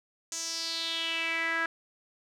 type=tone with band-pass filter sweep; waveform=sawtooth; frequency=329.6 Hz; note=E4; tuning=in tune; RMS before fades=-32 dBFS; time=0.32-1.66 s; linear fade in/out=2 ms; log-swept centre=6700 to 1600 Hz; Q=4.5; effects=none